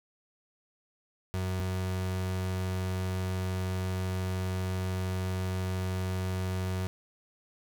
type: tone pair in turn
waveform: 35% pulse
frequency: 92.9 / 92.9 Hz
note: F#2 / F#2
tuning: +7 / +7 cents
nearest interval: unison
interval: 0 cents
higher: neither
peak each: -28 dBFS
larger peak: neither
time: 1.34-1.6 / 1.6-6.87 s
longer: second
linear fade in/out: 0 ms
effects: none